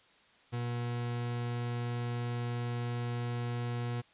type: tone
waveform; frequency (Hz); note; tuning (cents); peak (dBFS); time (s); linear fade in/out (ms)
40% pulse; 120.2; B2; -46; -32; 0.52-4.02; 20
effects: white hiss -63 dBFS RMS until 4.13 s + resampled to 8000 Hz